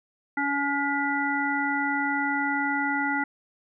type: harmonic tone with a mistuned harmonic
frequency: 282.3 Hz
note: C#4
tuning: 32 cents sharp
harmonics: 1 / 3 / 5 / 7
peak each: -29 / -29 / -29 / -29 dBFS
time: 0.37-3.24 s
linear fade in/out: 5 ms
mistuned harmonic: 5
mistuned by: +18 cents
effects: none